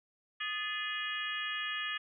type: harmonic tone with a mistuned harmonic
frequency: 412.3 Hz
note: G#4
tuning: 13 cents flat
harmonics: 3 / 4 / 5 / 6 / 7 / 8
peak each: -42 / -38 / -44 / -43 / -40 / -43 dBFS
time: 0.4-1.98 s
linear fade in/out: 10 ms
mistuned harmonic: 4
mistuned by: +91 cents
effects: none